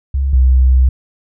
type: tone pair in turn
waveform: sine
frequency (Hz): 67.9 / 64.29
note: C#2 / C2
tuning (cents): -35 / -30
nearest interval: minor second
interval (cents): 95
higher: first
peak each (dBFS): -12 / -6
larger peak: second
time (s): 0.14-0.33 / 0.33-0.89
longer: second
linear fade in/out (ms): 5
effects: none